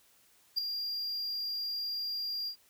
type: tone with ADSR envelope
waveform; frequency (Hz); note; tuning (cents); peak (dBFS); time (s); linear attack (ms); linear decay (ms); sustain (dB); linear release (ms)
triangle; 4787; D8; +32; -23; 0.56-2.56; 24; 3; -9; 87
effects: white hiss -65 dBFS RMS until 2.69 s